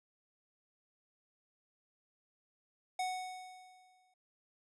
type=tone with exponential decay; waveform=square; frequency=740 Hz; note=F#5; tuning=in tune; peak=-33 dBFS; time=2.99-4.14 s; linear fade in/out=5 ms; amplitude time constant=250 ms; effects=resampled to 24000 Hz